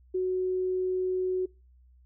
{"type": "tone", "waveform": "sine", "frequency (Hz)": 370, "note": "F#4", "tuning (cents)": 0, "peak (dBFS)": -25, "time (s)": [0.14, 1.46], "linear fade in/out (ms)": 10, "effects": ["noise-tail reverb RT60 0.3 s tail -25 dB re dry", "added 62 Hz sine -55 dBFS peak until 2.05 s"]}